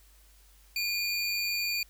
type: tone pair together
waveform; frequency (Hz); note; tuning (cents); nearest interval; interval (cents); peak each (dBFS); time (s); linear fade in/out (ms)
square; 2433 / 4593; D#7 / D8; -39 / -39; major seventh; 1100; -32 / -32; 0.76-1.83; 2
effects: added 50 Hz sine -57 dBFS peak until 1.89 s + white hiss -62 dBFS RMS until 1.89 s